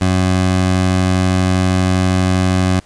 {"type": "tone", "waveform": "20% pulse", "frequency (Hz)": 92.5, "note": "F#2", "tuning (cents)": 0, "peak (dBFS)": -7, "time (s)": [0.01, 2.8], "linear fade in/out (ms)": 5, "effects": ["pink hiss -48 dBFS RMS until 2.85 s", "resampled to 22050 Hz"]}